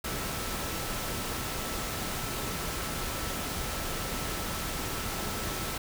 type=tone in noise; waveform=sine; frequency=1318.5 Hz; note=E6; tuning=in tune; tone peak=-44 dBFS; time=0.04-5.78 s; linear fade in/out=5 ms; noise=pink; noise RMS=-34 dBFS; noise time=0.04-5.78 s; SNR=-13 dB; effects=none